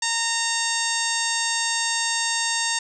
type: harmonic tone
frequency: 920 Hz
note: A#5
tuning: 23 cents flat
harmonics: 1 / 2 / 3 / 4 / 5 / 6 / 7 / 8 / 9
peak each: -30 / -28 / -33 / -30 / -30 / -32 / -30 / -31 / -31 dBFS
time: 0.02-2.79 s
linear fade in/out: 5 ms
effects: none